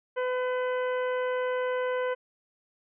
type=harmonic tone; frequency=504 Hz; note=B4; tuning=35 cents sharp; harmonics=1 / 2 / 3 / 4 / 5 / 6; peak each=-27 / -35 / -37 / -42 / -50 / -49 dBFS; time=0.16-2.15 s; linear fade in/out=20 ms; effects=none